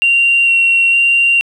sine tone with vibrato, 2752 Hz, F7, 26 cents flat, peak -7 dBFS, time 0.02-1.41 s, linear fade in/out 0 ms, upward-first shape square, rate 1.1 Hz, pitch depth 9 cents each way, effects tanh soft clip ceiling -3 dBFS + 8-bit

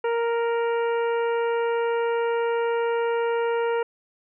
harmonic tone, 466.2 Hz, A#4, in tune, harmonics 1 / 2 / 3 / 4 / 5 / 6, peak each -22 / -29 / -34 / -39 / -41 / -43 dBFS, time 0.04-3.83 s, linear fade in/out 5 ms, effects none

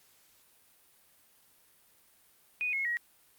sine tone with pitch steps, 2480 / 2171 / 1901.3 Hz, D#7 / C#7 / A#6, -6 / -37 / +34 cents, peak -29 dBFS, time 2.61-2.97 s, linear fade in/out 0 ms, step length 120 ms, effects white hiss -64 dBFS RMS until 3.38 s + Opus 48 kbps

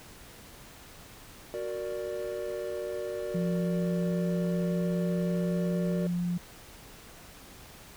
triangle chord, Gb augmented, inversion none, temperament equal, 370 / 466.2 / 587.3 Hz, Gb4 / Bb4 / D5, 0 / 0 / 0 cents, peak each -35 / -35 / -34 dBFS, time 1.54-6.07 s, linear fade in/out 0 ms
sine tone with pitch glide, 174.61 to 175.62 Hz, F3 to F3, 0 to +10 cents, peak -27 dBFS, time 3.34-6.38 s, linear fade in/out 10 ms, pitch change +10 cents, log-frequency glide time 4.64-6.18 s
effects pink hiss -50 dBFS RMS until 7.96 s

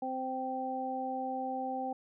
harmonic tone, 260 Hz, C4, 11 cents flat, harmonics 1 / 2 / 3, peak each -39 / -40 / -35 dBFS, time 0.02-1.93 s, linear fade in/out 5 ms, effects none

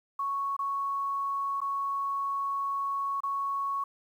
sine tone with dropouts, 1108.7 Hz, C#6, in tune, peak -28 dBFS, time 0.19-3.84 s, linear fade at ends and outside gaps 5 ms, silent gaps 0.566-0.59 / 1.605-1.615 / 3.205-3.234 s, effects 10-bit

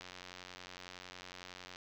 click train, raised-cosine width 0.2 ms, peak -30 dBFS, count 160, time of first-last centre 0.01-1.759 s, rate 90.9 Hz, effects low-pass 7000 Hz 12 dB/octave + 10-bit

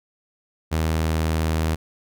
sawtooth tone, 79.7 Hz, D#2, 42 cents sharp, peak -16 dBFS, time 0.71-1.76 s, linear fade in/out 20 ms, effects none

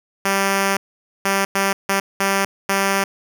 5% pulse tone bursts at uneven times, 196 Hz, G3, in tune, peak -5 dBFS, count 6, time 0.25-0.77 / 1.25-1.45 / 1.55-1.73 / 1.89-2 / 2.2-2.45 / 2.69-3.04 s, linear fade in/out 5 ms, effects none

